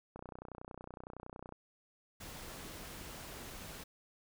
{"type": "click train", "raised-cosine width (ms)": 1, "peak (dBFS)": -32, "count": 43, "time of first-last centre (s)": [0.16, 1.524], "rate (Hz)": 30.8}
{"type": "noise", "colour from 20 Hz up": "pink", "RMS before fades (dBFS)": -48, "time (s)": [2.2, 3.84], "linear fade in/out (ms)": 10}
{"effects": []}